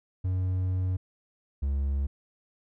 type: tone pair in turn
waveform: triangle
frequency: 92.5 / 69.3 Hz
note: F#2 / C#2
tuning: 0 / 0 cents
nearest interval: perfect fourth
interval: 500 cents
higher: first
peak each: -23 dBFS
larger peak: neither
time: 0.24-0.97 / 1.62-2.07 s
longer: first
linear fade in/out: 10 ms
effects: none